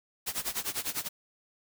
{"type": "noise with tremolo", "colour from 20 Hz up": "white", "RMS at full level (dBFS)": -31, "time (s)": [0.26, 1.09], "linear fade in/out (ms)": 20, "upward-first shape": "sine", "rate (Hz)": 10, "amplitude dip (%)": 90, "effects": []}